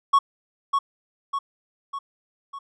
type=tone with echo; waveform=triangle; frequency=1108.7 Hz; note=C#6; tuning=in tune; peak=-11 dBFS; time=0.13-0.19 s; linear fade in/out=10 ms; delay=600 ms; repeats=4; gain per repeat=-5 dB; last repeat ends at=2.59 s; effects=resampled to 24000 Hz